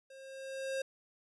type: tone with level ramp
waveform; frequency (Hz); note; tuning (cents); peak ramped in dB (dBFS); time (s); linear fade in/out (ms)
square; 535; C5; +38; -52 to -33; 0.1-0.82; 5
effects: resampled to 24000 Hz